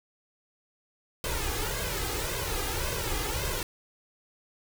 pink noise with flanger, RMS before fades -31 dBFS, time 1.24-3.63 s, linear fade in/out 2 ms, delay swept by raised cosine 1.9 to 2.47 ms, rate 1.8 Hz, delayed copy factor +0.8, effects none

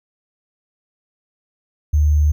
sine tone with sample-and-hold, 75.1 Hz, D2, 39 cents sharp, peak -11 dBFS, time 1.93-2.32 s, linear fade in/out 10 ms, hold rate 6300 Hz, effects none

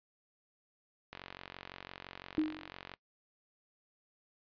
click train, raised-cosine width 0.3 ms, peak -28 dBFS, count 84, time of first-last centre 1.13-2.938 s, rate 45.9 Hz
sine tone with exponential decay, 310 Hz, D#4, 6 cents flat, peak -24 dBFS, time 2.38-2.7 s, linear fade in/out 0 ms, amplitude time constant 69 ms
effects noise-tail reverb RT60 0.1 s tail -21 dB re dry + resampled to 11025 Hz

